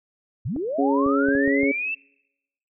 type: linear sweep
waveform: sine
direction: up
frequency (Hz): 86 to 2697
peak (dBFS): -24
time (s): 0.45-1.95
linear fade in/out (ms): 10
type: clicks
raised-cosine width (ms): 2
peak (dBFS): -20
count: 6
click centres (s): 0.563 / 1.063 / 1.286 / 1.352 / 1.477 / 1.633
type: harmonic tone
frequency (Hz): 138.59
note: C#3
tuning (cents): 0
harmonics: 2 / 3 / 4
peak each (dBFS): -20 / -24 / -26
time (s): 0.78-1.72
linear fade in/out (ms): 10
effects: noise-tail reverb RT60 0.9 s tail -26 dB re dry